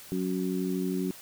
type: harmonic tone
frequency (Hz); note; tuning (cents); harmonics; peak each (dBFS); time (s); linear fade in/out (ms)
92.5; F#2; 0; 2 / 3 / 4; -30 / -32 / -33; 0.12-1.11; 0
effects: white hiss -48 dBFS RMS until 1.21 s